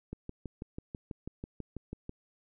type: click train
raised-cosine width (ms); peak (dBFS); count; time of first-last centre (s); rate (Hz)
3; -26; 13; 0.13-2.094; 6.11
effects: none